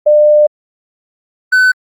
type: tone pair in turn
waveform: sine / triangle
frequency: 599 / 1509.4 Hz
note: D5 / F#6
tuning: +34 / +34 cents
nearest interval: octave + major third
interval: 1600 cents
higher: second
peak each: -4 dBFS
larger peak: neither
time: 0.06-0.47 / 1.52-1.72 s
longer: first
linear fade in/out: 10 ms
effects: Opus 48 kbps